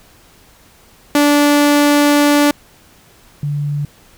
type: tone pair in turn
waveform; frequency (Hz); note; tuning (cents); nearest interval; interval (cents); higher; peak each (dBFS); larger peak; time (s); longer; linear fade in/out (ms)
sawtooth / sine; 291 / 145.5; D4 / D3; -16 / -16; octave; 1200; first; -5 / -16; first; 1.15-2.51 / 3.43-3.85; first; 2
effects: pink hiss -47 dBFS RMS until 4.17 s